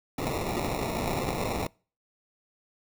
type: noise with sample-and-hold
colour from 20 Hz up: white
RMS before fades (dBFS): -30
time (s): 0.18-1.67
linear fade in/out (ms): 5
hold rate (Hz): 1575
effects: noise-tail reverb RT60 0.4 s tail -26 dB re dry